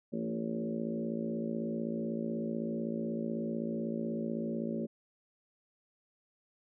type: harmonic tone with a mistuned harmonic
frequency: 56 Hz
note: A1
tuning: 31 cents sharp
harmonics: 3 / 4 / 5 / 6 / 7 / 8 / 9 / 10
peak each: -42 / -35 / -46 / -42 / -42 / -47 / -49 / -43 dBFS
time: 0.12-4.87 s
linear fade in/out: 20 ms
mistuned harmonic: 4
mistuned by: +22 cents
effects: none